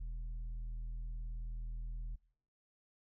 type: tone with tanh clipping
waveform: sine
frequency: 40.56 Hz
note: E1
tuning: 27 cents flat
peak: -40 dBFS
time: 0-2.16 s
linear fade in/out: 10 ms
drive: 5 dB
effects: noise-tail reverb RT60 0.7 s tail -25 dB re dry